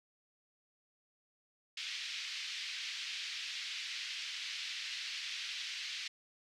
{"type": "band-pass noise", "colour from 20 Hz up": "pink", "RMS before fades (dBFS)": -42, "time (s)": [1.77, 6.08], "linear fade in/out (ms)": 5, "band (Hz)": [2200, 5100], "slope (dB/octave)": 24, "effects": []}